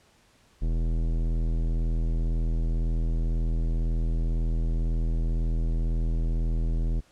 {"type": "tone with tanh clipping", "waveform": "sine", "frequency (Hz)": 40.98, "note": "E1", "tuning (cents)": -9, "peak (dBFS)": -25, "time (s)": [0.61, 7.01], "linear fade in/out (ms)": 20, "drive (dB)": 17, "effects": ["pink hiss -61 dBFS RMS until 7.11 s", "low-pass 9000 Hz 12 dB/octave"]}